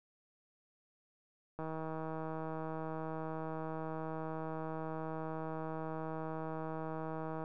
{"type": "click train", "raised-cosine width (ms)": 1, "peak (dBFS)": -28, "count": 931, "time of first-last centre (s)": [1.59, 7.439], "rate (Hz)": 159, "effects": []}